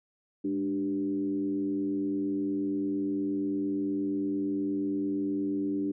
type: tone with frequency modulation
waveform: sine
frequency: 295 Hz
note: D4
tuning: 8 cents sharp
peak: -27 dBFS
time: 0.44-5.92 s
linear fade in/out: 10 ms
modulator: 91.4 Hz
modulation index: 0.7
effects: none